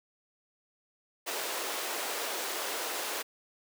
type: high-pass noise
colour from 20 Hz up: pink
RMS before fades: -35 dBFS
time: 1.26-3.23 s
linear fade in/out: 20 ms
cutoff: 390 Hz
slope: 24 dB/octave
effects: none